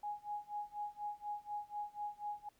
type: tone with tremolo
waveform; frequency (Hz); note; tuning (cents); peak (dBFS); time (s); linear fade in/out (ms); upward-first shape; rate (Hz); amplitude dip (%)
sine; 830.6; G#5; 0; -37; 0.03-2.49; 5; sine; 4.1; 95
effects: pink hiss -73 dBFS RMS until 2.59 s